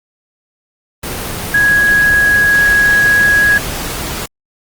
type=tone in noise; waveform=sine; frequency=1661.2 Hz; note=G#6; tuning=in tune; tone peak=-7 dBFS; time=1.54-3.58 s; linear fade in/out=5 ms; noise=pink; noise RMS=-21 dBFS; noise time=1.03-4.26 s; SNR=+11 dB; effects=Opus 24 kbps